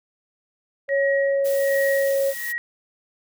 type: tone with pitch glide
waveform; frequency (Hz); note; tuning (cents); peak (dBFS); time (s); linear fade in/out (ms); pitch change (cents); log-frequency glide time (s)
sine; 554.4 to 549; C#5 to C#5; 0 to -17; -18; 0.88-2.34; 50; -17; 1.01-2.17
type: tone with tremolo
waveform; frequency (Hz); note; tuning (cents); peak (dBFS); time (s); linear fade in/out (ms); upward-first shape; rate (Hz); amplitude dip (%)
sine; 1900; A#6; +33; -23; 0.89-2.58; 0; sine; 1.3; 90
type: noise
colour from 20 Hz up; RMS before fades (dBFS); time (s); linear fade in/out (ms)
blue; -34; 1.44-2.53; 20
effects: none